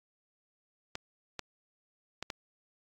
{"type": "clicks", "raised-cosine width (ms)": 0.2, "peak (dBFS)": -19, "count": 4, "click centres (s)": [0.954, 1.393, 2.226, 2.302], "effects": ["AAC 64 kbps"]}